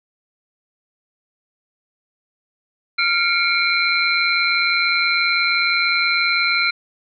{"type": "tone cluster", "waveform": "sine", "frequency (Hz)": [1389, 2179, 2348, 4087], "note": ["F6", "C#7", "D7", "C8"], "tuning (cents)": [-10, -30, -1, -41], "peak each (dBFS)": -21, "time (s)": [2.98, 6.71], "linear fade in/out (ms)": 10, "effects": []}